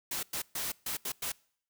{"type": "noise bursts at uneven times", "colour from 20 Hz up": "white", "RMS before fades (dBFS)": -35, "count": 6, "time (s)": [[0.11, 0.23], [0.33, 0.42], [0.55, 0.72], [0.86, 0.97], [1.05, 1.12], [1.22, 1.32]], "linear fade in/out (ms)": 5, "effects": ["noise-tail reverb RT60 0.6 s tail -25 dB re dry"]}